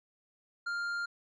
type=tone with tanh clipping; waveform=sine; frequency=1400 Hz; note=F6; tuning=4 cents sharp; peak=-34 dBFS; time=0.66-1.06 s; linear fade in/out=10 ms; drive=10 dB; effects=low-pass 7000 Hz 12 dB/octave